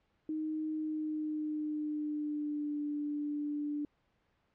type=tone with pitch glide; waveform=sine; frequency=311.1 to 294.1 Hz; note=D#4 to D4; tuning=0 to +3 cents; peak=-33 dBFS; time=0.29-3.85 s; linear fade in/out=2 ms; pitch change=-97 cents; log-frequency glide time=0.72-2.8 s; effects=pink hiss -75 dBFS RMS until 4.54 s + low-pass 3000 Hz 12 dB/octave